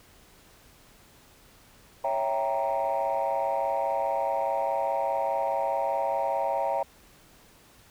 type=chord; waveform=sine; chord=C# diminished seventh; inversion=none; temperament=equal; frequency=554.4 / 659.3 / 784 / 932.3 Hz; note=C#5 / E5 / G5 / Bb5; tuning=0 / 0 / 0 / 0 cents; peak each=-29 dBFS; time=2.04-6.83 s; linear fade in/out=5 ms; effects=tanh soft clip ceiling -19 dBFS + pink hiss -56 dBFS RMS until 7.9 s